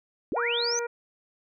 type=linear sweep; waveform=sine; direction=up; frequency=211.9 to 6272 Hz; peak=-26 dBFS; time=0.32-0.79 s; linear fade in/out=0 ms
type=harmonic tone; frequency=473.3 Hz; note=A#4; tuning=26 cents sharp; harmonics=1 / 2 / 3 / 4 / 5; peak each=-29 / -37 / -36 / -44 / -44 dBFS; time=0.36-0.87 s; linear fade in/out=10 ms
effects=none